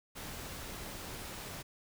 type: noise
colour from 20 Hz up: pink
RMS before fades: -44 dBFS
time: 0.15-1.63 s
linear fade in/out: 20 ms
effects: none